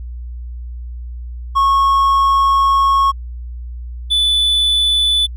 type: tone pair in turn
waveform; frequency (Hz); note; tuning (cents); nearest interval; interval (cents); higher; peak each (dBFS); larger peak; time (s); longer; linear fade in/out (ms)
triangle; 1097 / 3483; C#6 / A7; -18 / -18; octave + minor sixth; 2000; second; -8 / -10; first; 1.55-3.12 / 4.1-5.27; first; 20
effects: added 60 Hz sine -25 dBFS peak until 5.36 s